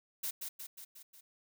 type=noise with echo; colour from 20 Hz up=blue; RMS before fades=-37 dBFS; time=0.23-0.31 s; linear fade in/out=10 ms; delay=180 ms; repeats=5; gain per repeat=-4 dB; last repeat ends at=1.21 s; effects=none